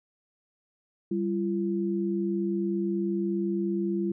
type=tone pair together; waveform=sine; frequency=195.8 / 341.2 Hz; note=G3 / F4; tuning=-2 / -40 cents; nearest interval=minor seventh; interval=962 cents; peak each=-28 dBFS; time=1.11-4.12 s; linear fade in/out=5 ms; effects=none